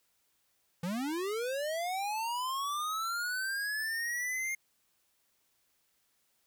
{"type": "linear sweep", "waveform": "square", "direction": "up", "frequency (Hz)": [162.7, 2134], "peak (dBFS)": -33, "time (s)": [0.83, 4.55], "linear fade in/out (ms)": 5, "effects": ["white hiss -74 dBFS RMS until 6.46 s"]}